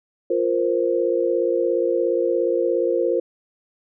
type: chord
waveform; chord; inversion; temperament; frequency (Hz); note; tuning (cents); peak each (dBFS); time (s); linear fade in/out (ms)
sine; F suspended fourth; none; equal; 349.2 / 466.2 / 523.3; F4 / Bb4 / C5; 0 / 0 / 0; -22; 0.3-3.2; 5
effects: none